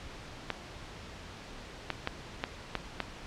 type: clicks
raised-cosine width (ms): 0.3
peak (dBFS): -14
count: 6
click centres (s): 0.503 / 1.903 / 2.074 / 2.439 / 2.753 / 3.003
effects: pink hiss -46 dBFS RMS until 3.26 s + low-pass 5000 Hz 12 dB/octave